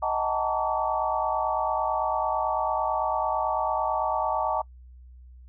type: tone cluster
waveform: sine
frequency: 628 / 751 / 867 / 916 / 1143 Hz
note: D#5 / F#5 / A5 / A#5 / D6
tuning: +16 / +26 / -26 / -31 / -47 cents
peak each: -30 dBFS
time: 0.02-4.62 s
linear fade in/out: 10 ms
effects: noise-tail reverb RT60 0.1 s tail -25 dB re dry + added 62 Hz sine -45 dBFS peak until 5.48 s